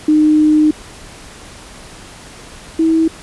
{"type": "tone pair in turn", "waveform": "sine", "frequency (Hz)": [305.9, 323.3], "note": ["D#4", "E4"], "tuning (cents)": [-29, -34], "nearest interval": "minor second", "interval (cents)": 95, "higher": "second", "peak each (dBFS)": [-7, -9], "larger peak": "first", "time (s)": [[0.08, 0.71], [2.79, 3.08]], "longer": "first", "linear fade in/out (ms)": 5, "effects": ["pink hiss -36 dBFS RMS until 3.22 s", "resampled to 24000 Hz"]}